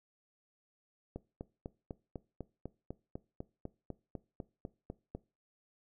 click train, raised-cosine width 2 ms, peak -27 dBFS, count 17, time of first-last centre 1.16-5.15 s, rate 4.01 Hz, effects noise-tail reverb RT60 0.3 s tail -20 dB re dry

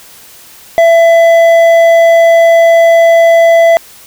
triangle tone with hard clipping, 668 Hz, E5, 23 cents sharp, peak -4 dBFS, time 0.78-3.77 s, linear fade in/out 0 ms, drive 10 dB, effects white hiss -36 dBFS RMS until 4.06 s

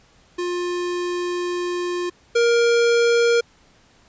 square tone pair in turn, 353.8 / 469.7 Hz, F4 / A#4, +23 / +13 cents, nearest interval perfect fourth, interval 490 cents, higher second, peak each -23 / -15 dBFS, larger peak second, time 0.38-2.1 / 2.35-3.41 s, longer first, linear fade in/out 10 ms, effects pink hiss -55 dBFS RMS until 4.08 s + resampled to 16000 Hz

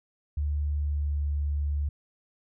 sine tone with pitch glide, 73.42 to 72.66 Hz, D2 to D2, 0 to -18 cents, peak -25 dBFS, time 0.37-1.89 s, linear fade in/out 5 ms, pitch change -18 cents, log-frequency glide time 0.74-1.21 s, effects none

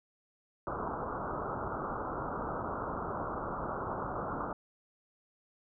white low-pass noise, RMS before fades -37 dBFS, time 0.67-4.53 s, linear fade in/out 2 ms, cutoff 1400 Hz, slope 96 dB/octave, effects none

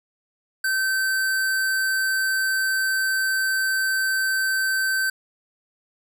square tone, 1545 Hz, G6, 26 cents flat, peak -21 dBFS, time 0.64-5.1 s, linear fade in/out 5 ms, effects none

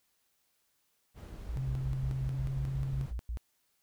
brown noise, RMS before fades -45 dBFS, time 1.14-3.14 s, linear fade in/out 50 ms
sine tone bursts, 58.27 Hz, A#1, in tune, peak -33 dBFS, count 11, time 1.49-3.372 s, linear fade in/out 0 ms, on 82 ms, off 98 ms
sine tone with pitch glide, 131.8 to 134.34 Hz, C3 to C3, +13 to +46 cents, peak -32 dBFS, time 1.56-3.06 s, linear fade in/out 5 ms, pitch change +33 cents, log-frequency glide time 2.24-2.55 s
effects white hiss -75 dBFS RMS until 3.82 s

